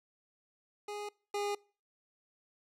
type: tone pair in turn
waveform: 25% pulse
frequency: 413.9 / 408.7 Hz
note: G#4 / G#4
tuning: -6 / -28 cents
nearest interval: unison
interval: 22 cents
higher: first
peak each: -35 / -29 dBFS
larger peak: second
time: 0.88-1.09 / 1.34-1.55 s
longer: neither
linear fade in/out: 5 ms
effects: noise-tail reverb RT60 0.4 s tail -25 dB re dry + low-pass 10000 Hz 12 dB/octave